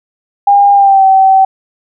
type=tone with pitch glide; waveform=sine; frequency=806 to 768.3 Hz; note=G5 to G5; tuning=+48 to -35 cents; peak=-3 dBFS; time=0.47-1.45 s; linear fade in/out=5 ms; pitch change=-83 cents; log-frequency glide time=0.73-1.05 s; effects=none